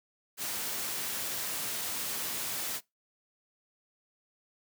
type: noise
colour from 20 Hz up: white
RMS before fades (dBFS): -35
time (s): 0.37-2.81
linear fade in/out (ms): 50
effects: noise-tail reverb RT60 0.2 s tail -23 dB re dry + high-pass 100 Hz 12 dB/octave